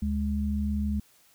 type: tone pair together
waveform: sine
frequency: 73.42 / 207.7 Hz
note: D2 / G#3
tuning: 0 / 0 cents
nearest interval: octave + tritone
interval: 1800 cents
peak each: -28 / -28 dBFS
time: 0.02-1 s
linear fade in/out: 5 ms
effects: white hiss -61 dBFS RMS until 1.34 s

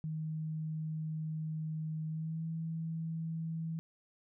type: tone with pitch glide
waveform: sine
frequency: 157 to 162.54 Hz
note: D#3 to E3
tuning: +16 to -24 cents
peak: -35 dBFS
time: 0.04-3.79 s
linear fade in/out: 0 ms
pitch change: +60 cents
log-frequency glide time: 2.07-2.45 s
effects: none

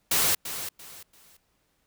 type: noise with echo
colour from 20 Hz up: white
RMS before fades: -23 dBFS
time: 0.11-0.35 s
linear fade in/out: 5 ms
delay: 340 ms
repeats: 3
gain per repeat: -11 dB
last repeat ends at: 1.37 s
effects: pink hiss -71 dBFS RMS until 1.86 s

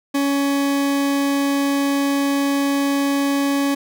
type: tone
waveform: 40% pulse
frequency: 279.7 Hz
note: C#4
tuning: 16 cents sharp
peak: -16 dBFS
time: 0.14-3.75 s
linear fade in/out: 10 ms
effects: none

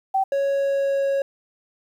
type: tone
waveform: sine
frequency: 772 Hz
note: G5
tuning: 27 cents flat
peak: -17 dBFS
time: 0.14-0.24 s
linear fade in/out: 10 ms
type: tone with pitch glide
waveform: triangle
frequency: 554.4 to 550.9 Hz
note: C#5 to C#5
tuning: 0 to -11 cents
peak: -17 dBFS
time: 0.32-1.22 s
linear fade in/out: 2 ms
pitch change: -11 cents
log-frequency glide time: 0.53-1.06 s
effects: 9-bit

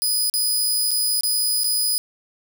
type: tone with dropouts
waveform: 15% pulse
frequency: 4978 Hz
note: D#8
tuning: in tune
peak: -12 dBFS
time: 0.02-1.98 s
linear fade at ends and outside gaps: 0 ms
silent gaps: 0.298-0.339 / 0.908-0.914 / 1.208-1.234 / 1.635-1.643 s
effects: none

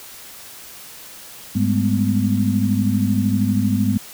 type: tone cluster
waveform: sine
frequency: 103.2 / 199.1 / 211.9 / 250.4 Hz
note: G#2 / G3 / G#3 / B3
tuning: -10 / +27 / +35 / +24 cents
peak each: -21 dBFS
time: 1.55-3.98 s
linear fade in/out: 10 ms
effects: white hiss -39 dBFS RMS until 4.13 s

